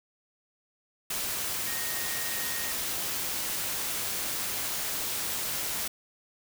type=tone in noise; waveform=sine; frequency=1864.7 Hz; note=A#6; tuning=in tune; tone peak=-39 dBFS; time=1.67-2.72 s; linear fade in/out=5 ms; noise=white; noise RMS=-32 dBFS; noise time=1.1-5.88 s; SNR=-10 dB; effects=none